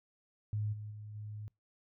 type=tone with level steps; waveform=sine; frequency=105.7 Hz; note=G#2; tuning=31 cents sharp; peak=-32 / -41 / -44 / -41 dBFS; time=0.53-1.48 s; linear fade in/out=0 ms; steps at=0.72 / 0.9 / 1.14 s; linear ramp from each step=20 ms; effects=noise-tail reverb RT60 0.2 s tail -26 dB re dry